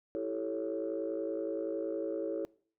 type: chord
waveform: sine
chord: A dominant seventh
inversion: second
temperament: equal with one note detuned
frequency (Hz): 329.6 / 389.3 / 440 / 554.4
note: E4 / G4 / A4 / C#5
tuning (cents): 0 / -12 / 0 / 0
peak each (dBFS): -37 / -40 / -37 / -37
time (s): 0.15-2.45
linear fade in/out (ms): 0
effects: noise-tail reverb RT60 0.5 s tail -23 dB re dry + tanh soft clip ceiling -25 dBFS